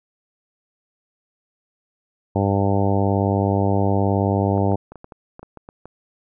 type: harmonic tone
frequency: 99 Hz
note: G2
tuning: 18 cents sharp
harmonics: 1 / 2 / 3 / 4 / 5 / 6 / 7 / 8 / 9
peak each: -20 / -23 / -25 / -26 / -27 / -28 / -28 / -29 / -30 dBFS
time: 2.35-4.76 s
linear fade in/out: 10 ms
type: clicks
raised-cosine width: 1 ms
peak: -24 dBFS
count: 11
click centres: 4.578 / 4.719 / 4.92 / 4.957 / 5.044 / 5.122 / 5.394 / 5.43 / 5.573 / 5.689 / 5.856 s
effects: none